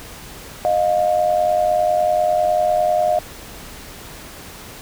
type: tone pair together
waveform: sine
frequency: 619 / 709 Hz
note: D#5 / F5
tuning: -9 / +26 cents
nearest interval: major second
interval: 235 cents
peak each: -17 dBFS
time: 0.65-3.19 s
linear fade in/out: 0 ms
effects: pink hiss -37 dBFS RMS until 4.81 s